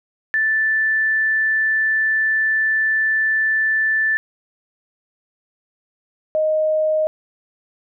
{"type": "tone pair in turn", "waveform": "sine", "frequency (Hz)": [1760, 622.3], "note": ["A6", "D#5"], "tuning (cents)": [0, 0], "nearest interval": "octave + tritone", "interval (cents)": 1800, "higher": "first", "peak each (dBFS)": -15, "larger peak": "neither", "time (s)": [[0.34, 4.17], [6.35, 7.07]], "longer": "first", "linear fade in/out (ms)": 0, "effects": []}